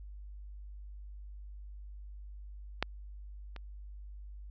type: clicks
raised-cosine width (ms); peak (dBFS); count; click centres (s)
0.3; -13 / -29; 2; 2.826 / 3.563
effects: added 50 Hz sine -44 dBFS peak until 4.5 s + resampled to 16000 Hz